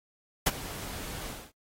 pink noise with ADSR envelope, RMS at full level -21 dBFS, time 0.46-1.52 s, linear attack 10 ms, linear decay 32 ms, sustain -19 dB, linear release 240 ms, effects AAC 48 kbps

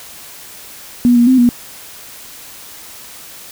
sine tone with pitch steps, 242.9 / 238.4 / 258.7 / 241.6 Hz, B3 / A#3 / C4 / B3, -29 / +39 / -19 / -38 cents, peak -6 dBFS, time 1.05-1.49 s, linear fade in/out 0 ms, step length 110 ms, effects white hiss -35 dBFS RMS until 3.51 s

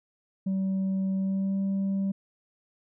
sine tone with pitch glide, 191.5 to 194.96 Hz, G3 to G3, -40 to -9 cents, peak -22 dBFS, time 0.46-2.12 s, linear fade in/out 10 ms, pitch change +31 cents, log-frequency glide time 1.16-1.58 s, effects tanh soft clip ceiling -24 dBFS

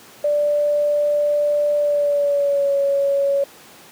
sine tone with pitch glide, 587.3 to 558.5 Hz, D5 to C#5, 0 to +13 cents, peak -15 dBFS, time 0.24-3.44 s, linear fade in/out 5 ms, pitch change -87 cents, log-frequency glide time 1.78-2.75 s, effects pink hiss -44 dBFS RMS until 3.91 s + high-pass 200 Hz 12 dB/octave

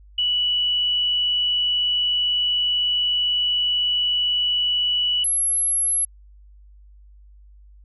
sine tone pair in turn, 2951 / 11097 Hz, F#7 / F9, -5 / -12 cents, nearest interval octave + major seventh, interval 2293 cents, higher second, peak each -18 dBFS, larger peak neither, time 0.18-5.24 / 5.24-6.05 s, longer first, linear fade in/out 5 ms, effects added 50 Hz sine -45 dBFS peak until 7.84 s

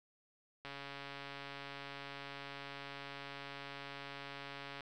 click train, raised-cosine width 0.3 ms, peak -30 dBFS, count 583, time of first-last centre 0.65-4.807 s, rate 140 Hz, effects none

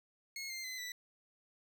20% pulse tone with pitch steps, 2168 / 2101 / 2037 / 1974.3 Hz, C#7 / C7 / C7 / B6, -39 / +7 / -47 / -1 cents, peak -36 dBFS, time 0.36-0.92 s, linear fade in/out 2 ms, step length 140 ms, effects none

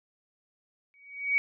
sine tone with exponential growth, 2257 Hz, C#7, 31 cents sharp, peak -19 dBFS, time 0.94-1.38 s, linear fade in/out 0 ms, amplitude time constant 94 ms, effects none

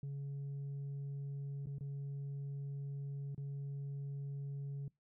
sine tone with dropouts, 140 Hz, C#3, 18 cents sharp, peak -37 dBFS, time 0.03-4.88 s, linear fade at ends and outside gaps 2 ms, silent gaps 1.658-1.669 / 1.784-1.808 / 3.347-3.378 s, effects noise-tail reverb RT60 0.2 s tail -26 dB re dry + tanh soft clip ceiling -39 dBFS

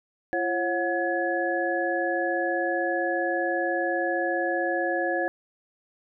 sine tone cluster, 341.4 / 543 / 728 / 1694 Hz, F4 / C#5 / F#5 / G#6, -39 / -36 / -28 / +34 cents, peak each -29 dBFS, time 0.33-5.28 s, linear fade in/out 0 ms, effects none

